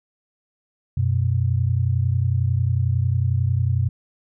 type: tone pair together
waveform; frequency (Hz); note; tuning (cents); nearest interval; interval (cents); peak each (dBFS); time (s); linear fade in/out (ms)
sine; 92.8 / 123.87; F#2 / B2; +6 / +6; perfect fourth; 500; -20; 0.97-3.89; 5
effects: none